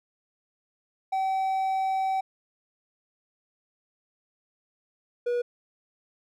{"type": "tone pair in turn", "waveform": "triangle", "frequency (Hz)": [766, 483.7], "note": ["G5", "B4"], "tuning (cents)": [-40, -36], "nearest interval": "minor sixth", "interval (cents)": 796, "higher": "first", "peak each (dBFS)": -22, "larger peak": "neither", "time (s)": [[1.12, 2.21], [5.26, 5.42]], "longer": "first", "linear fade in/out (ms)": 10, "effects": []}